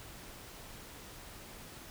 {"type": "silence", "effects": ["pink hiss -50 dBFS RMS until 1.9 s"]}